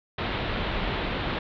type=low-pass noise; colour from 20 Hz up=pink; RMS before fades=-29 dBFS; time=0.18-1.39 s; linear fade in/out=5 ms; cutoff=3900 Hz; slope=48 dB/octave; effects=none